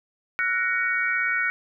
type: tone cluster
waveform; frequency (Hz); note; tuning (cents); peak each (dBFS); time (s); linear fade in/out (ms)
sine; 1360 / 1477 / 1873 / 2249; F6 / F#6 / A#6 / C#7; -46 / -3 / +8 / +24; -32 / -25 / -28 / -26; 0.39-1.5; 0
effects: none